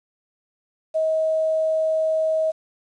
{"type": "tone with quantisation", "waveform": "sine", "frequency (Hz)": 635, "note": "D#5", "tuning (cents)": 35, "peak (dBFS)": -18, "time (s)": [0.94, 2.52], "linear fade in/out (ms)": 20, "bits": 8, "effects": ["resampled to 22050 Hz"]}